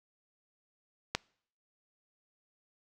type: click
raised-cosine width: 0.2 ms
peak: -11 dBFS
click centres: 1.15 s
effects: noise-tail reverb RT60 0.6 s tail -26 dB re dry